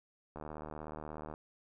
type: click train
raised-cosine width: 1 ms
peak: -30 dBFS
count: 76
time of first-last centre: 0.36-1.339 s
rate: 76.6 Hz
effects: none